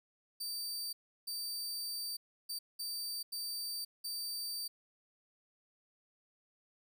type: tone bursts at uneven times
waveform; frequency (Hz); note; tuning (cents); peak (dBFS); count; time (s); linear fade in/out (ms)
sawtooth; 4638; D8; -22; -35; 6; 0.4-0.93 / 1.27-2.17 / 2.49-2.59 / 2.79-3.23 / 3.32-3.85 / 4.04-4.68; 10
effects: none